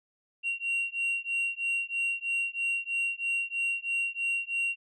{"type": "beating tone pair", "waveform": "sine", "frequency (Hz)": [2750, 2753.1], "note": ["F7", "F7"], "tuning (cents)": [-27, -25], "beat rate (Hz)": 3.1, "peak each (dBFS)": -29, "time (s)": [0.43, 4.76], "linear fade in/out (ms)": 50, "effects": ["tanh soft clip ceiling -25 dBFS"]}